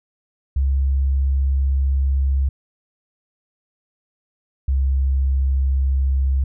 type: tone pair in turn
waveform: sine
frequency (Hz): 67.8 / 67.06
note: C#2 / C2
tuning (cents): -38 / +43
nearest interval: unison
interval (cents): 19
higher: first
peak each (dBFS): -15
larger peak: neither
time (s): 0.56-2.49 / 4.68-6.44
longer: first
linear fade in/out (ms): 5
effects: none